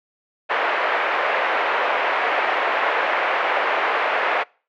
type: band-pass noise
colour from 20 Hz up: pink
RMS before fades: -21 dBFS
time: 0.49-4.44 s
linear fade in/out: 20 ms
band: 520 to 2400 Hz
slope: 24 dB/octave
effects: noise-tail reverb RT60 0.4 s tail -26 dB re dry